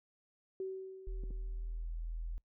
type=tone with exponential decay; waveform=sine; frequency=380 Hz; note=F#4; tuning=46 cents sharp; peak=-35 dBFS; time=0.6-1.85 s; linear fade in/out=2 ms; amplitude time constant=270 ms
type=tone; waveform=sine; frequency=41.19 Hz; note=E1; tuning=1 cent flat; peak=-37 dBFS; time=1.07-2.38 s; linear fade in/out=0 ms
type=clicks; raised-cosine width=3 ms; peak=-37 dBFS; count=2; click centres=1.237 / 1.307 s
effects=noise-tail reverb RT60 0.1 s tail -24 dB re dry